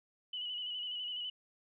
sine tone with vibrato, 2960 Hz, F#7, in tune, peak -37 dBFS, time 0.33-1.3 s, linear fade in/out 5 ms, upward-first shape square, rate 12 Hz, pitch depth 32 cents each way, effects none

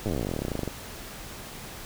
slowing click train, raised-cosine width 2 ms, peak -16 dBFS, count 29, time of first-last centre 0.06-0.677 s, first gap 9 ms, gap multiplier 1.06, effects pink hiss -41 dBFS RMS until 1.85 s

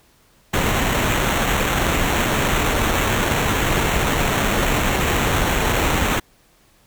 pink noise with sample-and-hold, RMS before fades -19 dBFS, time 0.53-6.2 s, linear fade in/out 10 ms, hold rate 4900 Hz, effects pink hiss -56 dBFS RMS until 6.86 s

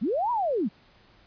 sine linear two-way sweep, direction up then down, 167.9 to 998 to 167.9 Hz, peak -23 dBFS, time 0.01-0.69 s, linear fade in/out 20 ms, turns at 0.31 s, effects pink hiss -58 dBFS RMS until 1.26 s + resampled to 11025 Hz

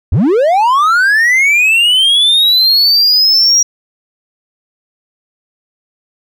triangle linear sweep, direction up, 60.5 to 5730 Hz, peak -5 dBFS, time 0.12-3.63 s, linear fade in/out 5 ms, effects none

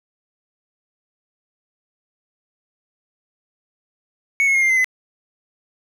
triangle tone with pitch steps, 2217 / 2178 / 2139 / 2101 / 2064 / 2027 Hz, C#7 / C#7 / C7 / C7 / C7 / B6, 0 / -31 / +38 / +7 / -24 / +45 cents, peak -12 dBFS, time 4.4-4.844 s, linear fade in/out 0 ms, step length 74 ms, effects none

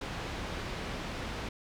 pink low-pass noise, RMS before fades -38 dBFS, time 0.01-1.49 s, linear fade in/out 5 ms, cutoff 3900 Hz, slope 12 dB/octave, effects none

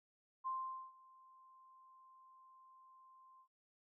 sine tone with ADSR envelope, 1047 Hz, C6, 1 cent sharp, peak -37 dBFS, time 0.44-3.48 s, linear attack 29 ms, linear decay 450 ms, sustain -24 dB, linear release 77 ms, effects none

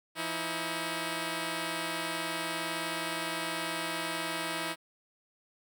5% pulse tone pair together, 170 / 320.5 Hz, F3 / E4, -46 / -49 cents, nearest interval major seventh, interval 1097 cents, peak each -27 / -22 dBFS, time 0.15-4.76 s, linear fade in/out 50 ms, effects none

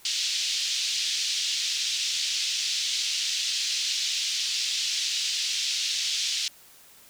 pink band-pass noise, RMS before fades -28 dBFS, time 0.05-6.48 s, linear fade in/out 2 ms, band 3100 to 6200 Hz, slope 24 dB/octave, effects white hiss -53 dBFS RMS until 7.09 s

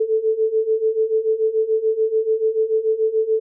sine beating tone pair, 436.2 / 443.1 Hz, A4 / A4, -15 / +12 cents, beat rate 6.9 Hz, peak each -21 / -18 dBFS, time 0-3.4 s, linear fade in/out 10 ms, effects none

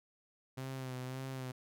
sawtooth tone with vibrato, 130 Hz, C3, 11 cents flat, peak -36 dBFS, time 0.57-1.52 s, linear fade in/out 10 ms, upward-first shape sine, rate 1.8 Hz, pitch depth 40 cents each way, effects none

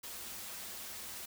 white noise with comb filter, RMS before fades -45 dBFS, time 0.03-1.26 s, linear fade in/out 10 ms, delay 6.8 ms, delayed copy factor -0.55, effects none

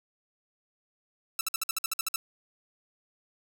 5% pulse tone bursts, 1323 Hz, E6, 6 cents sharp, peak -15 dBFS, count 11, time 1.39-2.16 s, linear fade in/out 2 ms, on 20 ms, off 55 ms, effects none

